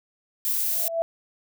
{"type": "noise", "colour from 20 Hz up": "violet", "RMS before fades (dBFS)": -25, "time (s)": [0.45, 0.88], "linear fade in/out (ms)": 0}
{"type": "tone with exponential growth", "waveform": "sine", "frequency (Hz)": 664, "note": "E5", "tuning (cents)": 12, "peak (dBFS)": -18, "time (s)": [0.63, 1.02], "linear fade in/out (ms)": 0, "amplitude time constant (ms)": 83}
{"effects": []}